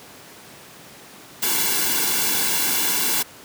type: noise with comb filter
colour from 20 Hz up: white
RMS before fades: -21 dBFS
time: 1.42-3.23 s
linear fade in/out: 10 ms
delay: 1.6 ms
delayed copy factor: -0.8
effects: pink hiss -43 dBFS RMS until 3.44 s + high-pass 150 Hz 12 dB/octave